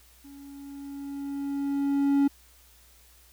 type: tone with level ramp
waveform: triangle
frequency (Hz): 280.1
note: C#4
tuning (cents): +18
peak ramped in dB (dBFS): -43 to -16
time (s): 0.24-2.28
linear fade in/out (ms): 10
effects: added 60 Hz sine -58 dBFS peak until 3.32 s + white hiss -58 dBFS RMS until 3.32 s